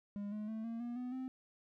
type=tone with pitch steps; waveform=triangle; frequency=203.4 / 211.8 / 220.5 / 229.6 / 239.1 / 249 / 259.2 Hz; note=G#3 / G#3 / A3 / A#3 / A#3 / B3 / C4; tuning=-36 / +34 / +4 / -26 / +44 / +14 / -16 cents; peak=-37 dBFS; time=0.16-1.28 s; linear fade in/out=0 ms; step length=160 ms; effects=none